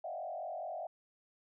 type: tone with frequency modulation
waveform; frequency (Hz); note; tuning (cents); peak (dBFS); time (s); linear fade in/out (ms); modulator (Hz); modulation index
sine; 684; F5; -36; -38; 0.04-0.87; 5; 44.7; 1.7
effects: none